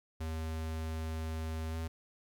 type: tone with pitch glide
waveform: square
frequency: 80 to 81.4 Hz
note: D#2 to E2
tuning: +49 to -21 cents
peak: -36 dBFS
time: 0.2-1.88 s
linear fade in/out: 10 ms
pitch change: +30 cents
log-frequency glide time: 1.7-1.77 s
effects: 13-bit